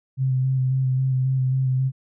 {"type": "tone with vibrato", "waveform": "sine", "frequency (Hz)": 130.81, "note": "C3", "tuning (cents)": 0, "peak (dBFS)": -18, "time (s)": [0.17, 1.92], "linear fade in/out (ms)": 50, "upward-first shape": "square", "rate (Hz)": 3.7, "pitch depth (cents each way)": 18, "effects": []}